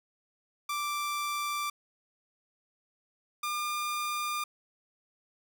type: tone pair in turn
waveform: sawtooth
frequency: 1174.7 / 1202.9 Hz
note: D6 / D6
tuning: 0 / +41 cents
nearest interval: unison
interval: 41 cents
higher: second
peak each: -27 dBFS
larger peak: neither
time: 0.69-1.7 / 3.43-4.44 s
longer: neither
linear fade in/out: 5 ms
effects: none